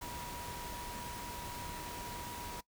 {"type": "tone in noise", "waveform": "sine", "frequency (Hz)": 964, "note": "B5", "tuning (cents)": -42, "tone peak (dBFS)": -45, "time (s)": [0.01, 2.61], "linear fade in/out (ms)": 10, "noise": "pink", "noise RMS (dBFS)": -45, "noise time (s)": [0.01, 2.61], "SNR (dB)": -3, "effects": ["noise-tail reverb RT60 0.1 s tail -20 dB re dry"]}